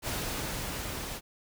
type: noise with level ramp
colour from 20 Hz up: pink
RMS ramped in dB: -33 to -38 dBFS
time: 0.02-1.21 s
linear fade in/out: 50 ms
effects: none